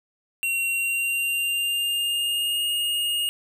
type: tone with pitch glide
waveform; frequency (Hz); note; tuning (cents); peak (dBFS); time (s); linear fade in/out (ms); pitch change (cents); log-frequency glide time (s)
square; 2744 to 2852; F7 to F7; -31 to +36; -23; 0.43-3.29; 0; +67; 0.69-2.66
effects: none